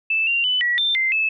sine tone with pitch steps, 2636 / 2768 / 2998 / 1931 / 3574 / 2082 / 2611 Hz, E7 / F7 / F#7 / B6 / A7 / C7 / E7, -1 / -16 / +22 / -39 / +26 / -9 / -17 cents, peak -17 dBFS, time 0.1-1.29 s, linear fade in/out 5 ms, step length 170 ms, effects none

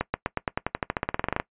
accelerating click train, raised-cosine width 0.5 ms, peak -9 dBFS, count 20, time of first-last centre 0.01-1.399 s, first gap 130 ms, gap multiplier 0.93, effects noise-tail reverb RT60 0.1 s tail -20 dB re dry + resampled to 8000 Hz

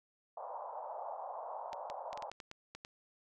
white band-pass noise, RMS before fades -44 dBFS, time 0.37-2.3 s, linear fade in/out 5 ms, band 570 to 970 Hz, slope 48 dB/octave
clicks, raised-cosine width 0.2 ms, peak -29 dBFS, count 10, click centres 1.731 / 1.9 / 2.13 / 2.175 / 2.224 / 2.316 / 2.402 / 2.514 / 2.75 / 2.849 s
effects none

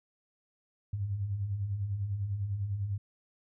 sine beating tone pair, 91.7 / 101.7 Hz, F#2 / G#2, -15 / -36 cents, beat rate 10 Hz, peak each -40 / -31 dBFS, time 0.93-2.98 s, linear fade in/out 5 ms, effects none

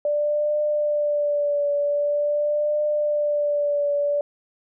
sine tone with vibrato, 587.3 Hz, D5, in tune, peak -19 dBFS, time 0.05-4.21 s, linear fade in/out 2 ms, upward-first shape triangle, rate 0.45 Hz, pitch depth 35 cents each way, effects none

